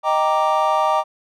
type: chord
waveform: triangle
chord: Eb major seventh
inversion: none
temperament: equal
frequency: 622.3 / 784 / 932.3 / 1174.7 Hz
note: Eb5 / G5 / Bb5 / D6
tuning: 0 / 0 / 0 / 0 cents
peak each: -19 dBFS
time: 0.03-1.04 s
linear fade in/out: 50 ms
effects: none